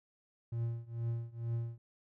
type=tone with tremolo; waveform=triangle; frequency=116.54 Hz; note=A#2; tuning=in tune; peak=-29 dBFS; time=0.52-1.78 s; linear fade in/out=5 ms; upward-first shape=triangle; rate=2.2 Hz; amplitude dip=95%; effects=none